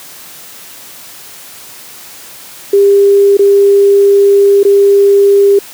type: tone with dropouts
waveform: sine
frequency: 400 Hz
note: G4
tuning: 35 cents sharp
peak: -3 dBFS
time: 2.73-5.59 s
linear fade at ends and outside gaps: 5 ms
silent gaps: 3.371-3.391 / 4.632-4.649 s
effects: white hiss -32 dBFS RMS until 5.73 s + high-pass 100 Hz 12 dB/octave